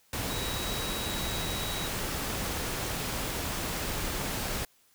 sine tone in noise, 3854 Hz, B7, 43 cents flat, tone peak -38 dBFS, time 0.3-1.87 s, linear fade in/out 2 ms, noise pink, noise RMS -33 dBFS, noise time 0.13-4.65 s, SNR -8 dB, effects white hiss -65 dBFS RMS until 4.94 s

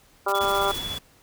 harmonic tone, 197.9 Hz, G3, 17 cents sharp, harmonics 2 / 3 / 4 / 5 / 6 / 7, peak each -28 / -28 / -28 / -28 / -28 / -28 dBFS, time 0.26-0.72 s, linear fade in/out 10 ms
white noise bursts, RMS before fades -36 dBFS, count 8, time 0.28-0.786 s, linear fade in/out 5 ms, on 44 ms, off 22 ms
sine tone with tremolo, 3411 Hz, G#7, 46 cents sharp, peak -28 dBFS, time 0.34-0.98 s, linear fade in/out 5 ms, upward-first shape sine, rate 16 Hz, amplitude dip 45%
pink noise, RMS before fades -36 dBFS, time 0.4-0.99 s, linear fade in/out 10 ms
effects pink hiss -57 dBFS RMS until 1.22 s

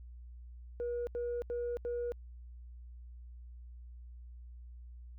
sine tone bursts, 480.1 Hz, B4, 49 cents flat, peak -32 dBFS, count 4, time 0.8-2.12 s, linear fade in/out 0 ms, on 270 ms, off 80 ms, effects tanh soft clip ceiling -31 dBFS + added 60 Hz sine -47 dBFS peak until 5.18 s

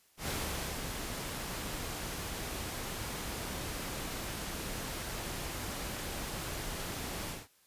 pink noise with ADSR envelope, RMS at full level -35 dBFS, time 0.17-7.48 s, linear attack 110 ms, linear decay 500 ms, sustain -4 dB, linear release 190 ms, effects white hiss -67 dBFS RMS until 7.66 s + resampled to 32000 Hz

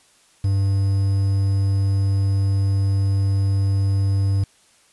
triangle tone with quantisation, 98 Hz, G2, in tune, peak -14 dBFS, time 0.44-4.44 s, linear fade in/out 5 ms, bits 7, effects white hiss -56 dBFS RMS until 4.92 s + resampled to 24000 Hz

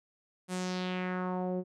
sawtooth tone with low-pass filter sweep, 182.9 Hz, F#3, 20 cents flat, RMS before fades -34 dBFS, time 0.48-1.64 s, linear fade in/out 50 ms, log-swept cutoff 10000 to 420 Hz, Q 2.3, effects none

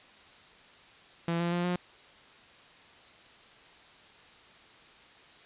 sawtooth tone with pitch steps, 168.8 / 171.85 / 174.95 / 178.12 Hz, E3 / F3 / F3 / F3, +41 / -28 / +3 / +34 cents, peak -24 dBFS, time 1.28-1.76 s, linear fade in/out 2 ms, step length 120 ms, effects white hiss -55 dBFS RMS until 5.45 s + resampled to 8000 Hz

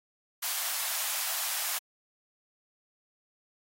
white high-pass noise, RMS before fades -32 dBFS, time 0.42-1.79 s, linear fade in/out 10 ms, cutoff 630 Hz, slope 48 dB/octave, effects AAC 48 kbps

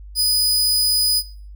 sawtooth tone, 4978 Hz, D#8, in tune, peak -12 dBFS, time 0.15-1.23 s, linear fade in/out 50 ms, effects noise-tail reverb RT60 0.5 s tail -20 dB re dry + added 50 Hz sine -35 dBFS peak until 1.55 s

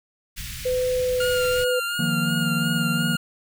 pink band-stop noise, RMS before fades -34 dBFS, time 0.36-1.65 s, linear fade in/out 20 ms, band 160 to 1800 Hz, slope 24 dB/octave
sine tone with pitch glide, 505 to 500.6 Hz, B4 to B4, +39 to +23 cents, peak -20 dBFS, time 0.65-1.8 s, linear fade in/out 10 ms, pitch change -16 cents, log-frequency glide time 0.97-1.29 s
25% pulse tone with vibrato, 1411 Hz, F6, 17 cents sharp, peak -21 dBFS, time 1.2-3.17 s, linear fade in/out 5 ms, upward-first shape sine, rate 2.8 Hz, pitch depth 28 cents each way
triangle chord, Eb suspended second, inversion none, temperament equal with one note detuned, 155.56 / 176.24 / 233.1 Hz, Eb3 / F3 / Bb3, 0 / +16 / 0 cents, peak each -24 dBFS, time 1.99-3.16 s, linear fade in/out 5 ms
effects none

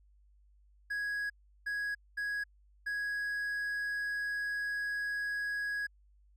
triangle tone bursts at uneven times, 1661.2 Hz, G#6, in tune, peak -31 dBFS, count 4, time 0.9-1.3 / 1.66-1.95 / 2.17-2.44 / 2.86-5.87 s, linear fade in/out 10 ms, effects added 50 Hz sine -61 dBFS peak until 6.36 s

